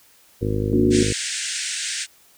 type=harmonic tone; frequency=51.91 Hz; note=G#1; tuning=in tune; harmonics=1 / 2 / 3 / 4 / 5 / 6 / 7 / 8 / 9 / 10; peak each=-29 / -24 / -30 / -32 / -29 / -32 / -28 / -39 / -29 / -39 dBFS; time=0.41-1.13 s; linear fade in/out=10 ms
type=chord; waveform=sine; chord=Bb augmented; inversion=none; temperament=just; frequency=233.1 / 291.4 / 364.2 Hz; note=Bb3 / D4 / F#4; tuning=0 / -13 / -27 cents; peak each=-20 dBFS; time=0.73-1.03 s; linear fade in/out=2 ms
type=band-pass noise; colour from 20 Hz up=white; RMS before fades=-27 dBFS; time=0.9-2.07 s; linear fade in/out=50 ms; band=1500 to 9100 Hz; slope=96 dB/octave
effects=white hiss -54 dBFS RMS until 2.37 s